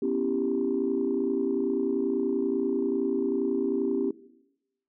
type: chord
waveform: sine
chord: C# half-diminished seventh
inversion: third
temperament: equal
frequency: 246.9 / 277.2 / 329.6 / 392 Hz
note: B3 / C#4 / E4 / G4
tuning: 0 / 0 / 0 / 0 cents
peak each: -30 / -29 / -32 / -27 dBFS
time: 0.02-4.11 s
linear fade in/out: 5 ms
effects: noise-tail reverb RT60 0.9 s tail -19 dB re dry + tanh soft clip ceiling -16 dBFS